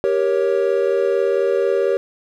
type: chord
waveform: triangle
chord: G diminished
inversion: none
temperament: equal with one note detuned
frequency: 392 / 470.2 / 554.4 Hz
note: G4 / Bb4 / Db5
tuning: 0 / +15 / 0 cents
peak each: -17 / -18 / -18 dBFS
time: 0.04-1.97 s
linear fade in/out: 0 ms
effects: none